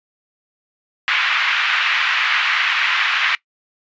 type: band-pass noise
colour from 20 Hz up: white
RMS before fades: -18 dBFS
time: 1.08-3.35 s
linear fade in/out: 0 ms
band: 1200 to 2800 Hz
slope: 24 dB/octave
effects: noise-tail reverb RT60 0.1 s tail -21 dB re dry + resampled to 16000 Hz